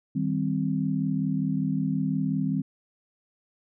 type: chord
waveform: sine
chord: C minor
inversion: first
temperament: just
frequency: 156.98 / 196.22 / 261.6 Hz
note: Eb3 / G3 / C4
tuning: +16 / +2 / 0 cents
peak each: -28 dBFS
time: 0.15-2.62 s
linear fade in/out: 10 ms
effects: none

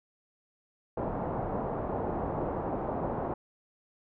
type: low-pass noise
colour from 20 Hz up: white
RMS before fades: -33 dBFS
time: 0.97-3.34 s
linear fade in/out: 5 ms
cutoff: 850 Hz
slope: 24 dB/octave
effects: none

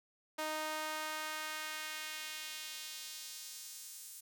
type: tone with high-pass filter sweep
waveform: sawtooth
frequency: 309.9 Hz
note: D#4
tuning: 7 cents flat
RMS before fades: -43 dBFS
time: 0.38-4.21 s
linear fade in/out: 10 ms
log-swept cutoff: 660 to 8600 Hz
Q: 1
effects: none

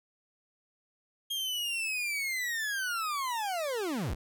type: linear sweep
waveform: 40% pulse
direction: down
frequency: 3246 to 34.11 Hz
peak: -30 dBFS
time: 1.3-4.15 s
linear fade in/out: 10 ms
effects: none

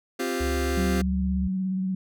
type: chord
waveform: sawtooth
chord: C suspended fourth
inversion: none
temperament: just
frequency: 261.6 / 348.8 / 392.4 Hz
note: C4 / F4 / G4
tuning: 0 / -2 / +2 cents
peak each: -26 dBFS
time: 0.19-1.02 s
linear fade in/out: 10 ms
type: tone with pitch glide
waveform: sine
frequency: 70 to 71.51 Hz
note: C#2 to D2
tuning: +18 to -46 cents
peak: -26 dBFS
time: 0.4-1.48 s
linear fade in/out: 10 ms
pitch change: +36 cents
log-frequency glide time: 0.66-0.86 s
type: tone with vibrato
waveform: sine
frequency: 188.1 Hz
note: F#3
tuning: 29 cents sharp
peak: -24 dBFS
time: 0.77-1.95 s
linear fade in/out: 5 ms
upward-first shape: sine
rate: 17 Hz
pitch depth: 26 cents each way
effects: none

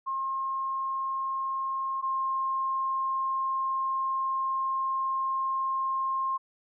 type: tone pair in turn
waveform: sine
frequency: 1069 / 1063.7 Hz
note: C6 / C6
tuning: +37 / +28 cents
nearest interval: unison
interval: 9 cents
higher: first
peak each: -28 / -26 dBFS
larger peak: second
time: 0.06-2.02 / 2.02-6.38 s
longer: second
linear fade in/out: 20 ms
effects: none

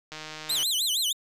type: click train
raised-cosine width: 0.2 ms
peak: -21 dBFS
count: 80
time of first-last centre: 0.12-0.63 s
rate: 155 Hz
type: tone with vibrato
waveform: sawtooth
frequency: 3505 Hz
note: A7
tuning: 7 cents flat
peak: -21 dBFS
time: 0.49-1.13 s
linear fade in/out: 10 ms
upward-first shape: sine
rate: 6.4 Hz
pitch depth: 300 cents each way
effects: resampled to 32000 Hz

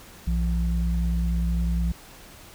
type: tone pair together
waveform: sine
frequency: 60.5 / 171.12 Hz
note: B1 / F3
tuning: -35 / -35 cents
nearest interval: octave + tritone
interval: 1800 cents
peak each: -22 / -27 dBFS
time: 0.27-1.92 s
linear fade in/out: 5 ms
effects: pink hiss -47 dBFS RMS until 2.54 s

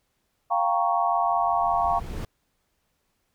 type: chord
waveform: sine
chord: G half-diminished seventh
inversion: third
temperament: equal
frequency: 698.5 / 784 / 932.3 / 1108.7 Hz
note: F5 / G5 / Bb5 / Db6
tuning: 0 / 0 / 0 / 0 cents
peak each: -24 / -27 / -27 / -26 dBFS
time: 0.5-2 s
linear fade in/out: 20 ms
type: noise with exponential growth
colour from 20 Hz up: brown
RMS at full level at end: -28 dBFS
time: 0.87-2.25 s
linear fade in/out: 2 ms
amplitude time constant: 300 ms
effects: pink hiss -73 dBFS RMS until 3.34 s

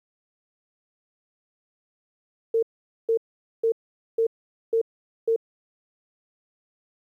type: tone bursts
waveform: sine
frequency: 453.8 Hz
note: A#4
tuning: 47 cents flat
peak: -18 dBFS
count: 6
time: 2.54-5.362 s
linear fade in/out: 5 ms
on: 87 ms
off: 460 ms
effects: 10-bit

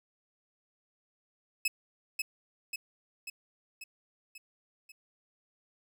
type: tone with echo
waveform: sawtooth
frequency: 2586 Hz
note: E7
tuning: 34 cents flat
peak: -23 dBFS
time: 1.65-1.68 s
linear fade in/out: 5 ms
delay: 540 ms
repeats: 6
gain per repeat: -4 dB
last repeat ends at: 4.92 s
effects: none

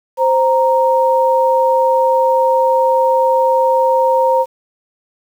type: tone pair together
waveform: sine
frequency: 523.3 / 931.8 Hz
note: C5 / A#5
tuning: 0 / -1 cents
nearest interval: minor seventh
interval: 999 cents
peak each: -12 / -13 dBFS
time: 0.17-4.46 s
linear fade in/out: 50 ms
effects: 7-bit

